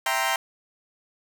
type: chord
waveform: 20% pulse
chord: C dominant seventh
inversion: first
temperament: equal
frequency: 659.3 / 784 / 932.3 / 1046.5 Hz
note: E5 / G5 / Bb5 / C6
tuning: 0 / 0 / 0 / 0 cents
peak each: -25 / -22 / -23 / -24 dBFS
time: 0.06-0.36 s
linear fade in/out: 2 ms
effects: none